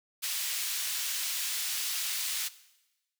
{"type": "high-pass noise", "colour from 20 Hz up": "pink", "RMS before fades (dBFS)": -33, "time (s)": [0.22, 2.49], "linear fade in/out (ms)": 20, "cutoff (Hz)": 3000, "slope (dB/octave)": 12, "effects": ["noise-tail reverb RT60 1.0 s tail -17 dB re dry"]}